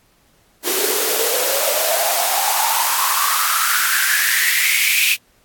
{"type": "noise with high-pass filter sweep", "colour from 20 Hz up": "white", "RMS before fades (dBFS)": -17, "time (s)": [0.63, 5.17], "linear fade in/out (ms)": 50, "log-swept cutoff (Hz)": [360, 2600], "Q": 8.2, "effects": ["pink hiss -57 dBFS RMS until 5.44 s", "AAC 64 kbps"]}